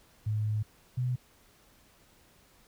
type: tone pair in turn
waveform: sine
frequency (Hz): 107 / 125.28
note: A2 / B2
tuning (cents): -48 / +25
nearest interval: minor third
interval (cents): 273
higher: second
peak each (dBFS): -27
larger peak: neither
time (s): 0.26-0.63 / 0.97-1.16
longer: first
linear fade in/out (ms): 10
effects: pink hiss -62 dBFS RMS until 2.67 s